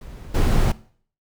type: noise with level steps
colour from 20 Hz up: brown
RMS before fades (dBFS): -37 / -17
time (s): 0.01-0.72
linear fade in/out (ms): 5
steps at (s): 0.34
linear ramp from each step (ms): 10
effects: noise-tail reverb RT60 0.5 s tail -19 dB re dry